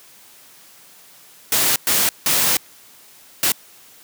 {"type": "noise bursts at uneven times", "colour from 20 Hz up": "white", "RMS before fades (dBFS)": -17, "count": 4, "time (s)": [[1.52, 1.76], [1.87, 2.09], [2.26, 2.57], [3.43, 3.52]], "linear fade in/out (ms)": 2, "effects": ["white hiss -47 dBFS RMS until 4.03 s", "high-pass 100 Hz 12 dB/octave"]}